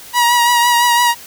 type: tone with vibrato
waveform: sawtooth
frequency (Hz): 958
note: A#5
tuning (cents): +47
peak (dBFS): -6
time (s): 0.13-1.15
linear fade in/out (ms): 50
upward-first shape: triangle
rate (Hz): 5.9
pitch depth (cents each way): 35
effects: white hiss -36 dBFS RMS until 1.26 s